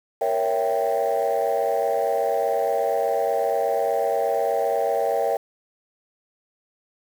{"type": "chord", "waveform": "sine", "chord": "A# diminished seventh", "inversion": "none", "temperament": "equal", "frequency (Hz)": [466.2, 554.4, 659.3, 784], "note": ["A#4", "C#5", "E5", "G5"], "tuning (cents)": [0, 0, 0, 0], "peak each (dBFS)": -24, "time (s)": [0.21, 5.37], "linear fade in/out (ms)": 5, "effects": ["tanh soft clip ceiling -14 dBFS", "7-bit"]}